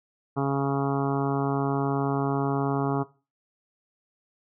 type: harmonic tone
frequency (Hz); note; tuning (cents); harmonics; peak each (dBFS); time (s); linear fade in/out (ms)
138.59; C#3; 0; 1 / 2 / 3 / 4 / 5 / 6 / 7 / 8 / 9 / 10; -27 / -28 / -30 / -43 / -34 / -34 / -38 / -36 / -38 / -43; 0.36-3.04; 20
effects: noise-tail reverb RT60 0.3 s tail -17 dB re dry